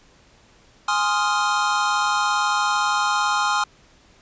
square chord, F minor seventh, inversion first, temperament equal, 830.6 / 1046.5 / 1244.5 / 1396.9 Hz, Ab5 / C6 / Eb6 / F6, 0 / 0 / 0 / 0 cents, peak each -25 dBFS, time 0.88-3.64 s, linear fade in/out 5 ms, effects pink hiss -54 dBFS RMS until 4.21 s + resampled to 16000 Hz

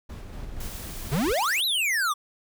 brown noise with tremolo, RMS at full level -35 dBFS, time 0.09-1.33 s, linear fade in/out 10 ms, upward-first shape square, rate 4.2 Hz, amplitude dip 30%
white noise, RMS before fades -41 dBFS, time 0.6-1.61 s, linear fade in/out 5 ms
square exponential two-way sweep, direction up then down, 120.7 to 4105 to 1129 Hz, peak -23 dBFS, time 1.11-2.14 s, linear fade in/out 20 ms, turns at 1.65 s
effects none

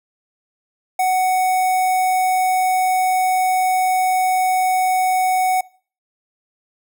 square tone with notch filter, 744 Hz, F#5, 9 cents sharp, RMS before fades -17 dBFS, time 0.99-5.61 s, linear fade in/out 5 ms, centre 4200 Hz, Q 0.83, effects noise-tail reverb RT60 0.4 s tail -21 dB re dry

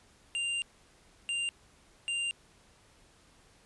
square tone bursts at uneven times, 2790 Hz, F7, 2 cents flat, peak -31 dBFS, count 3, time 0.35-0.62 / 1.29-1.49 / 2.08-2.31 s, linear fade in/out 0 ms, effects pink hiss -62 dBFS RMS until 3.65 s + resampled to 24000 Hz

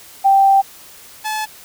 sine / sawtooth tone pair in turn, 783 / 862.3 Hz, G5 / A5, -2 / -35 cents, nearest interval major second, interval 167 cents, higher second, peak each -8 / -16 dBFS, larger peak first, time 0.24-0.62 / 1.24-1.46 s, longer first, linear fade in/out 20 ms, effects white hiss -41 dBFS RMS until 1.64 s

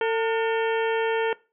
harmonic tone with a mistuned harmonic, 450 Hz, A4, 39 cents sharp, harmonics 1 / 2 / 3 / 4 / 5 / 6 / 7, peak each -22 / -28 / -32 / -34 / -36 / -38 / -39 dBFS, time 0.01-1.33 s, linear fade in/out 2 ms, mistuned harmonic 3, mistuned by +100 cents, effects noise-tail reverb RT60 0.3 s tail -20 dB re dry

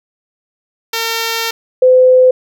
5% pulse / sine tone pair in turn, 455.4 / 510.1 Hz, A#4 / C5, -40 / -44 cents, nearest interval major second, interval 196 cents, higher second, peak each -4 dBFS, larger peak neither, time 0.93-1.51 / 1.82-2.31 s, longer first, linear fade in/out 5 ms, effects none

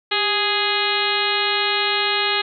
harmonic tone with a mistuned harmonic, 415.3 Hz, G#4, in tune, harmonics 1 / 2 / 3 / 4 / 5 / 6 / 7 / 8 / 9 / 10, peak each -27 / -27 / -27 / -27 / -27 / -27 / -27 / -27 / -27 / -27 dBFS, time 0.11-2.42 s, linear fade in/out 10 ms, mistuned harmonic 1, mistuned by -67 cents, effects none

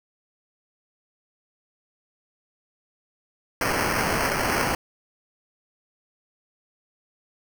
white noise with sample-and-hold, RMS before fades -24 dBFS, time 3.61-4.75 s, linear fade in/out 2 ms, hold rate 3675 Hz, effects none

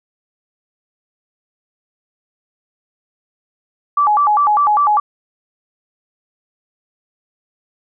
sine tone with vibrato, 987.8 Hz, B5, in tune, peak -10 dBFS, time 3.97-5 s, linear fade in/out 5 ms, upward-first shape square, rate 5 Hz, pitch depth 280 cents each way, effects none

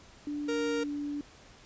sine tone with pitch glide, 293.2 to 290.3 Hz, D4 to D4, -3 to -20 cents, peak -32 dBFS, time 0.27-1.21 s, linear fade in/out 2 ms, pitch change -17 cents, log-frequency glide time 0.58-0.78 s
45% pulse tone, 466.2 Hz, A#4, in tune, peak -30 dBFS, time 0.48-0.84 s, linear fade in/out 10 ms
effects pink hiss -55 dBFS RMS until 1.65 s + resampled to 16000 Hz

